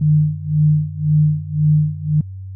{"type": "tone with tremolo", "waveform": "sine", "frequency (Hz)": 151.7, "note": "D#3", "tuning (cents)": -44, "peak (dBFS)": -9, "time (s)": [0.01, 2.21], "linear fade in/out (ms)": 5, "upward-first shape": "sine", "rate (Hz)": 1.9, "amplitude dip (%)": 90, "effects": ["added 95 Hz sine -28 dBFS peak until 2.55 s"]}